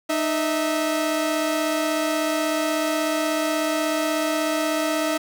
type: tone pair together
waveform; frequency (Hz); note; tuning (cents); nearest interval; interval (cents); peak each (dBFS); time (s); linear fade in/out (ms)
sawtooth; 306.8 / 650; D#4 / E5; -24 / -24; octave + minor second; 1300; -20; 0.09-5.18; 10
effects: none